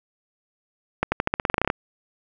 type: accelerating click train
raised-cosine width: 0.5 ms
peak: -5 dBFS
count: 14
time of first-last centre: 1.03-1.701 s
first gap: 90 ms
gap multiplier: 0.9
effects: none